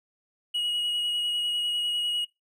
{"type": "tone with vibrato", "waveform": "triangle", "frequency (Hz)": 2900, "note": "F#7", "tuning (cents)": -35, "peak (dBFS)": -24, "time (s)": [0.54, 2.25], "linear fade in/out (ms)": 10, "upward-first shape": "square", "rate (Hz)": 10, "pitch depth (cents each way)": 8, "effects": ["noise-tail reverb RT60 0.2 s tail -22 dB re dry"]}